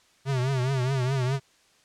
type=tone with vibrato; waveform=square; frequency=130.81 Hz; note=C3; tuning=in tune; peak=-24 dBFS; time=0.25-1.4 s; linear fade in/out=50 ms; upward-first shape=triangle; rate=4.8 Hz; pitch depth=120 cents each way; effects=white hiss -61 dBFS RMS until 1.84 s + low-pass 7000 Hz 12 dB/octave